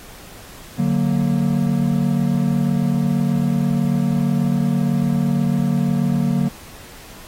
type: chord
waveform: triangle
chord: D augmented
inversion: none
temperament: equal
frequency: 146.83 / 185 / 233.1 Hz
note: D3 / F#3 / A#3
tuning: 0 / 0 / 0 cents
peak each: -18 dBFS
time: 0.78-6.49 s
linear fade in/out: 10 ms
effects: pink hiss -41 dBFS RMS until 7.27 s + AAC 48 kbps